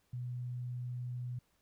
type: tone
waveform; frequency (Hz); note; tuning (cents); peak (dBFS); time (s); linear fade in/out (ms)
sine; 123.47; B2; 0; -37; 0.13-1.39; 5
effects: pink hiss -75 dBFS RMS until 1.61 s